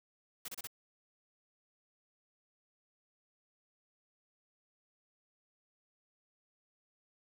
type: noise bursts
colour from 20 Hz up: white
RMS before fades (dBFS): -43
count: 4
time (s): 0.45-0.672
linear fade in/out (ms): 5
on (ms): 33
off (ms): 30
effects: none